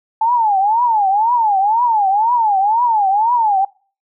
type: tone with vibrato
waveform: sine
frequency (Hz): 865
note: A5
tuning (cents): -30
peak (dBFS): -11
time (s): 0.21-3.65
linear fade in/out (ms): 5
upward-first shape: triangle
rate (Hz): 2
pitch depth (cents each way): 240
effects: noise-tail reverb RT60 0.4 s tail -23 dB re dry

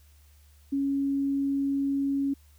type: tone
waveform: sine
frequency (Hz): 277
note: C#4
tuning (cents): -1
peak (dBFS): -24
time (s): 0.72-2.34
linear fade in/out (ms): 10
effects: added 73 Hz sine -54 dBFS peak until 2.58 s + white hiss -64 dBFS RMS until 2.58 s

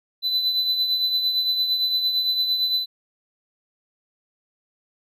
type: tone with tremolo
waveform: triangle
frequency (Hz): 4006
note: B7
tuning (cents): +24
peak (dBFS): -16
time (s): 0.22-2.86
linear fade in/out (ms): 50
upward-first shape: triangle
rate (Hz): 8.8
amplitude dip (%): 55
effects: none

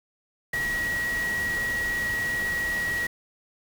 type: tone in noise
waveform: sine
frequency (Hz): 1911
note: A#6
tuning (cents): +43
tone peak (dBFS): -25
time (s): 0.53-3.07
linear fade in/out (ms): 5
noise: pink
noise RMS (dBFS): -36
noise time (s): 0.53-3.07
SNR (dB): +8
effects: none

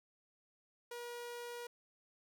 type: tone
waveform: sawtooth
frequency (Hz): 479.3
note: A#4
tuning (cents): +48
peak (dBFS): -40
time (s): 0.91-1.67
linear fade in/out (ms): 5
effects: none

